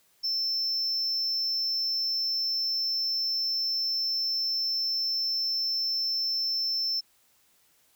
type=tone; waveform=sine; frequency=5330 Hz; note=E8; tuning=18 cents sharp; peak=-23 dBFS; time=0.23-7.01 s; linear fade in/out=20 ms; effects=tanh soft clip ceiling -25 dBFS + white hiss -65 dBFS RMS until 7.95 s